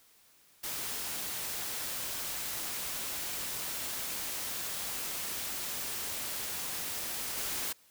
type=noise with level steps; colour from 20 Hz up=white; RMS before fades=-37 / -35 dBFS; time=0.63-7.73 s; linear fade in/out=10 ms; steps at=7.37 s; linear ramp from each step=2 ms; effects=white hiss -63 dBFS RMS until 7.9 s